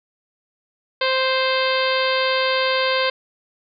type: harmonic tone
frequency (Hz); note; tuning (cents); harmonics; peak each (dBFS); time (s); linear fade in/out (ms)
523; C5; -1; 1 / 2 / 3 / 4 / 5 / 6 / 7 / 8 / 9; -21 / -24 / -26 / -27 / -28 / -29 / -29 / -30 / -31; 1.01-3.1; 5
effects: none